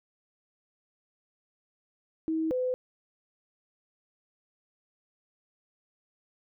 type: tone pair in turn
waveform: sine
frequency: 320 / 506.4 Hz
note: D#4 / B4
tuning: +49 / +43 cents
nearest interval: minor sixth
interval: 794 cents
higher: second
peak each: -26 dBFS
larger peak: neither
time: 2.28-2.51 / 2.51-2.74 s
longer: neither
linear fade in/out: 0 ms
effects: none